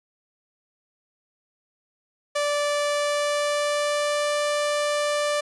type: tone with pitch glide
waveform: sawtooth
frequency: 584 to 588.7 Hz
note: D5 to D5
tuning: -10 to +4 cents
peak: -18 dBFS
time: 2.35-5.41 s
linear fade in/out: 10 ms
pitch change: +14 cents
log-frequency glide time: 2.97-4.37 s
effects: resampled to 24000 Hz